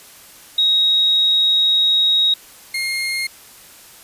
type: tone pair in turn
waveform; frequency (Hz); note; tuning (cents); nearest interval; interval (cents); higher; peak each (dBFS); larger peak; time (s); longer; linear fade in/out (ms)
sine / 30% pulse; 3784 / 2135; A#7 / C7; +25 / +34; minor seventh; 991; first; -12 / -17; first; 0.58-2.34 / 2.74-3.27; first; 5
effects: white hiss -43 dBFS RMS until 4.03 s + resampled to 32000 Hz